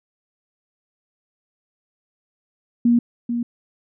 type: tone with echo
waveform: sine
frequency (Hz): 237.5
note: A#3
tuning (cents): +33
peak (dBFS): -12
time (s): 2.85-2.99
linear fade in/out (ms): 5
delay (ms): 440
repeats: 1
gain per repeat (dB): -8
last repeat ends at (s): 3.43
effects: none